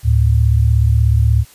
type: tone pair together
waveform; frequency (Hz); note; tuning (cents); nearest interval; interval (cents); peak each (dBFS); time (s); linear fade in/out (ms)
sine; 73.42 / 110; D2 / A2; 0 / 0; perfect fifth; 700; -12; 0.03-1.45; 50
effects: white hiss -45 dBFS RMS until 1.54 s + resampled to 32000 Hz